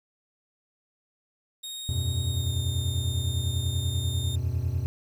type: tone with pitch glide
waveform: sawtooth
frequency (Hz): 3729 to 3648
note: A#7 to A#7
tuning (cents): 0 to -38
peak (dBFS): -32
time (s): 1.63-4.36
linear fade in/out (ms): 10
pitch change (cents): -38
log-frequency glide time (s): 2.28-2.56
type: chord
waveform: triangle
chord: E suspended second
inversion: none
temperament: equal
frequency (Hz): 82.41 / 92.5 / 123.47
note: E2 / F#2 / B2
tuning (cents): 0 / 0 / 0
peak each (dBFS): -28 / -27 / -28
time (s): 1.89-4.86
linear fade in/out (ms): 0
effects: 9-bit